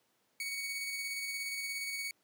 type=tone with tremolo; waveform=sawtooth; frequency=2235 Hz; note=C#7; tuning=14 cents sharp; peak=-32 dBFS; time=0.4-2.11 s; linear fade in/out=2 ms; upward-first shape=square; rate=17 Hz; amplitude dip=25%; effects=pink hiss -74 dBFS RMS until 2.23 s + high-pass 200 Hz 12 dB/octave